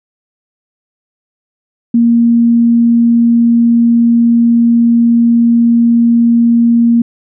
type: tone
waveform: sine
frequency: 234.1 Hz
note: A#3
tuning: 8 cents sharp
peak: -5 dBFS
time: 1.94-7.02 s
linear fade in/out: 5 ms
effects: none